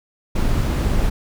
brown noise, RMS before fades -18 dBFS, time 0.35-1.1 s, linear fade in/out 10 ms, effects none

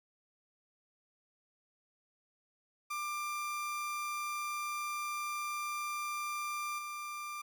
30% pulse tone with level steps, 1189 Hz, D6, 21 cents sharp, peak -33 / -37 dBFS, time 2.9-7.42 s, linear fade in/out 10 ms, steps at 6.78 s, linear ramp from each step 10 ms, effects none

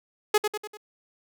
sawtooth tone with echo, 421.5 Hz, G#4, 26 cents sharp, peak -13 dBFS, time 0.34-0.38 s, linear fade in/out 5 ms, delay 98 ms, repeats 4, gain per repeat -6 dB, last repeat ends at 0.772 s, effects none

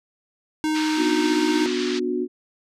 square tone, 310 Hz, D#4, 6 cents flat, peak -21 dBFS, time 0.64-1.66 s, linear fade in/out 0 ms
white band-pass noise, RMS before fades -32 dBFS, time 0.74-2 s, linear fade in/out 20 ms, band 1100 to 5100 Hz, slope 24 dB/octave
sine chord, B minor, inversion none, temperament equal with one note detuned, 246.9 / 293.7 / 363.6 Hz, B3 / D4 / F#4, 0 / 0 / -30 cents, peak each -27 / -28 / -24 dBFS, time 0.96-2.28 s, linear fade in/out 50 ms
effects low-pass 9000 Hz 12 dB/octave

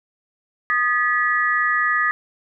sine tone cluster, 1235 / 1718 / 1941 Hz, D#6 / A6 / B6, -13 / -42 / -31 cents, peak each -21 dBFS, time 0.7-2.11 s, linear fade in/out 0 ms, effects none

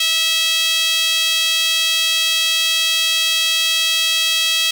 sawtooth tone with high-pass filter, 651 Hz, E5, 22 cents flat, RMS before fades -17 dBFS, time 0-4.71 s, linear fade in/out 5 ms, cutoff 3200 Hz, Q 3.2, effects none

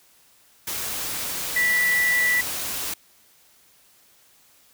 sine tone in noise, 1964 Hz, B6, 10 cents flat, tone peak -18 dBFS, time 1.56-2.41 s, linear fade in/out 5 ms, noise white, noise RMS -29 dBFS, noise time 0.67-2.94 s, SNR +8 dB, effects white hiss -57 dBFS RMS until 4.73 s

